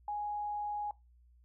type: tone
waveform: sine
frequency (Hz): 830.6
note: G#5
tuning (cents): 0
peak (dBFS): -34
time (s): 0.08-0.91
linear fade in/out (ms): 2
effects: noise-tail reverb RT60 0.2 s tail -19 dB re dry + added 60 Hz sine -60 dBFS peak until 1.44 s